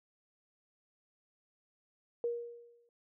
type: tone with exponential decay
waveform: sine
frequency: 473.1 Hz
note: A#4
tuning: 26 cents sharp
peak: -29 dBFS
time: 2.24-2.89 s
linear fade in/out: 1 ms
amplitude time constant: 140 ms
effects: none